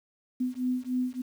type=beating tone pair; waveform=sine; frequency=250.5 / 253.9 Hz; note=B3 / B3; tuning=+25 / +48 cents; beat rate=3.4 Hz; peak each=-30 dBFS; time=0.4-1.22 s; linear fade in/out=10 ms; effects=9-bit